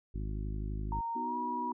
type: harmonic tone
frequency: 51.91 Hz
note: G#1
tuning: in tune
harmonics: 1 / 2 / 3 / 4 / 5 / 6 / 7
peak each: -35 / -41 / -45 / -47 / -49 / -51 / -52 dBFS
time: 0.14-1.01 s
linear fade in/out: 10 ms
type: tone with pitch glide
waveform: sine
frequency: 925 to 966 Hz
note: A#5 to B5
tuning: -14 to -39 cents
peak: -33 dBFS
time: 0.92-1.72 s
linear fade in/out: 2 ms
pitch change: +75 cents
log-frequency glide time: 1.22-1.37 s
type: chord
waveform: sine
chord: B major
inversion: none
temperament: equal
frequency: 246.9 / 311.1 / 370 Hz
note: B3 / D#4 / F#4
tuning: 0 / 0 / 0 cents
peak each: -40 / -44 / -45 dBFS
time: 1.15-1.73 s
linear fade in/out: 10 ms
effects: none